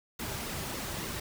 pink noise with flanger, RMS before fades -37 dBFS, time 0.19-1.2 s, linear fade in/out 5 ms, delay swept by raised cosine 1.2 to 4.2 ms, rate 3.5 Hz, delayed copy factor -0.55, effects none

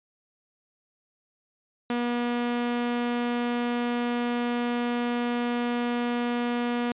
sawtooth tone, 240.7 Hz, B3, 44 cents flat, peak -21 dBFS, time 1.9-6.92 s, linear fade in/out 2 ms, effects resampled to 8000 Hz

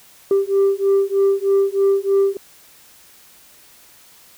sine beating tone pair, 392 / 395.2 Hz, G4 / G4, 0 / +14 cents, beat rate 3.2 Hz, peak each -15 dBFS, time 0.31-2.37 s, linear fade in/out 2 ms, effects tanh soft clip ceiling -10 dBFS + white hiss -48 dBFS RMS until 4.37 s

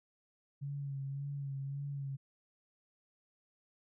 sine tone with vibrato, 139.3 Hz, C#3, 9 cents sharp, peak -37 dBFS, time 0.61-2.17 s, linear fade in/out 20 ms, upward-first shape sine, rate 1.8 Hz, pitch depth 35 cents each way, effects none

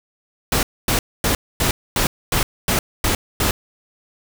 pink noise bursts, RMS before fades -18 dBFS, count 9, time 0.52-3.51 s, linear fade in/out 2 ms, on 110 ms, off 250 ms, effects none

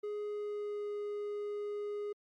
triangle tone with pitch glide, 416.9 to 413.5 Hz, G#4 to G#4, +7 to -8 cents, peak -34 dBFS, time 0.03-2.13 s, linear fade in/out 10 ms, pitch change -15 cents, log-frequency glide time 0.24-0.9 s, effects Opus 48 kbps

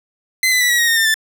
sawtooth tone with pitch steps, 2048 / 2005 / 1962.3 / 1920.8 / 1880.2 / 1840.4 / 1801.5 / 1763.4 Hz, C7 / B6 / B6 / B6 / A#6 / A#6 / A6 / A6, -38 / +26 / -12 / -49 / +14 / -23 / +40 / +3 cents, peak -9 dBFS, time 0.43-1.142 s, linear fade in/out 2 ms, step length 89 ms, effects none

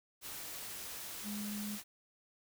sine tone in noise, 207.7 Hz, G#3, in tune, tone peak -39 dBFS, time 1.23-1.79 s, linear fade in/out 50 ms, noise white, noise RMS -45 dBFS, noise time 0.21-1.84 s, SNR +3 dB, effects none

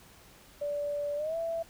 sine tone with pitch glide, 581 to 663.5 Hz, D5 to E5, -19 to +11 cents, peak -30 dBFS, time 0.61-1.63 s, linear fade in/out 10 ms, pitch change +230 cents, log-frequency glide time 1.16-1.36 s, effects pink hiss -56 dBFS RMS until 1.69 s

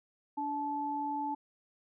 sine tone pair together, 289.9 / 868.7 Hz, D4 / A5, -22 / -22 cents, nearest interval octave + perfect fifth, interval 1900 cents, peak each -38 / -33 dBFS, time 0.37-1.35 s, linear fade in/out 10 ms, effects none

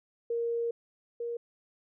sine tone pair in turn, 467.3 / 471.1 Hz, A#4 / A#4, +4 / +18 cents, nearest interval unison, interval 14 cents, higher second, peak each -28 / -32 dBFS, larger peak first, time 0.3-0.71 / 1.2-1.37 s, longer first, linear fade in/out 5 ms, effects none

